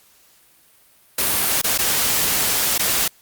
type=noise with dropouts; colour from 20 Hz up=white; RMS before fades=-19 dBFS; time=1.18-3.08 s; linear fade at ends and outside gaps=5 ms; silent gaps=1.616-1.641 / 1.778-1.787 / 2.78-2.793 s; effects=white hiss -54 dBFS RMS until 3.21 s + Opus 48 kbps